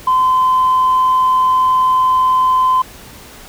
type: tone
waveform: sine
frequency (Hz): 1027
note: C6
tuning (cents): -33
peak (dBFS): -8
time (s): 0.07-2.82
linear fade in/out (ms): 5
effects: tanh soft clip ceiling -6 dBFS + pink hiss -37 dBFS RMS until 3.48 s